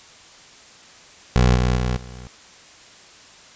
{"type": "tone with level steps", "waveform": "20% pulse", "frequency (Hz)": 61.74, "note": "B1", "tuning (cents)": 0, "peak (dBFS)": [-8, -12, -15, -31], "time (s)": [1.36, 2.27], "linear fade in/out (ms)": 0, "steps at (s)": [1.55, 1.76, 1.96], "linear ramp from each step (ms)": 10, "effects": ["white hiss -46 dBFS RMS until 3.55 s", "resampled to 16000 Hz"]}